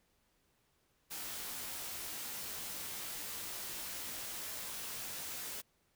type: noise with comb filter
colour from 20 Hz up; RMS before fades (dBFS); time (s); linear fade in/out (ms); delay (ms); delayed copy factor
white; -43; 1.1-5.62; 20; 18; -0.7
effects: pink hiss -75 dBFS RMS until 5.95 s